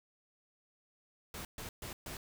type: noise bursts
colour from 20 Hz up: pink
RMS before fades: -44 dBFS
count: 4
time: 1.34-2.17 s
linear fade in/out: 2 ms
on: 110 ms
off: 130 ms
effects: none